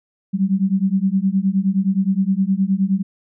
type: beating tone pair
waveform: sine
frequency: 188 / 197.6 Hz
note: F#3 / G3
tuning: +28 / +14 cents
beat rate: 9.6 Hz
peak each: -18 dBFS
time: 0.33-3.03 s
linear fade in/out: 20 ms
effects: none